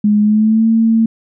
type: tone with pitch glide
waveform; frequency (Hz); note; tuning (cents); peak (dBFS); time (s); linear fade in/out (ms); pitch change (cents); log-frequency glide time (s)
sine; 209 to 225.3; G#3 to A3; +11 to +41; -8; 0.04-1.06; 5; +130; 0.21-0.67
effects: none